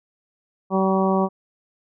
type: harmonic tone with a mistuned harmonic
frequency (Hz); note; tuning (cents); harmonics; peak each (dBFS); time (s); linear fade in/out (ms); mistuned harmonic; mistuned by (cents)
191.2; G3; -43; 1 / 2 / 3 / 4 / 5 / 6; -20 / -23 / -25 / -26 / -27 / -28; 0.7-1.29; 50; 6; -19
effects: none